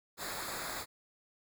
pink noise with comb filter, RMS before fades -40 dBFS, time 0.17-0.86 s, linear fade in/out 50 ms, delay 0.34 ms, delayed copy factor -0.75, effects none

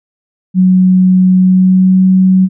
sine tone with pitch glide, 185 to 187.26 Hz, F#3 to F#3, 0 to +21 cents, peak -4 dBFS, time 0.54-2.49 s, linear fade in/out 50 ms, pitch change +21 cents, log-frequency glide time 1.38-2.04 s, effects none

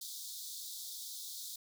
pink high-pass noise, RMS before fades -45 dBFS, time 0.01-1.56 s, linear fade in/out 5 ms, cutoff 3500 Hz, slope 96 dB/octave, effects none

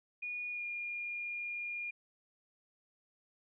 sine tone with pitch glide, 2450 to 2418 Hz, D#7 to D7, -27 to +50 cents, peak -37 dBFS, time 0.22-1.91 s, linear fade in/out 10 ms, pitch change -23 cents, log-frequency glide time 0.51-0.64 s, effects none

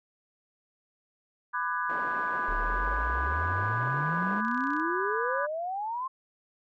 sine chord, G# half-diminished seventh, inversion first, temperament just, 996.7 / 1196.1 / 1495.1 / 1661.2 Hz, B5 / D6 / F#6 / G#6, +16 / +31 / +18 / 0 cents, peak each -32 / -33 / -34 / -35 dBFS, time 1.53-5.47 s, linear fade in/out 20 ms
pink band-pass noise, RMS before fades -41 dBFS, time 1.89-4.41 s, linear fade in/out 5 ms, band 330 to 1100 Hz, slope 12 dB/octave
sine exponential sweep, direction up, 33.45 to 1073 Hz, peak -30 dBFS, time 2.48-6.08 s, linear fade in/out 10 ms
clicks, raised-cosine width 0.2 ms, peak -33 dBFS, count 12, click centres 4.45 / 4.483 / 4.514 / 4.546 / 4.577 / 4.607 / 4.639 / 4.671 / 4.705 / 4.735 / 4.766 / 4.798 s
effects none

